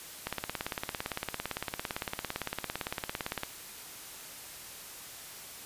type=click train; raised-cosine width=0.3 ms; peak=-16 dBFS; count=57; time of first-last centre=0.27-3.434 s; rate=17.7 Hz; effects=white hiss -46 dBFS RMS until 5.65 s + resampled to 32000 Hz